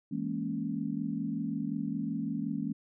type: chord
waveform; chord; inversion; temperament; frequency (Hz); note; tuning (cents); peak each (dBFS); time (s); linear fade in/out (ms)
sine; A# half-diminished seventh; second; equal; 164.81 / 207.7 / 233.1 / 277.2; E3 / G#3 / A#3 / C#4; 0 / 0 / 0 / 0; -38 / -36 / -36 / -36; 0.11-2.73; 10
effects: none